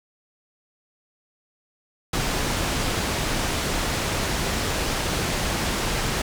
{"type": "low-pass noise", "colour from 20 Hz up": "pink", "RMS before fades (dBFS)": -25, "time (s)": [2.13, 6.22], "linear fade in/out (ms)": 5, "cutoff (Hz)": 8600, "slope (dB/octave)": 12, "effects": []}